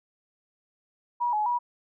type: tone with pitch steps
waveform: sine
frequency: 963 / 847 / 967 Hz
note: B5 / G#5 / B5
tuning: -44 / +34 / -37 cents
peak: -23 dBFS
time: 1.2-1.59 s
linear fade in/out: 20 ms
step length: 130 ms
effects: none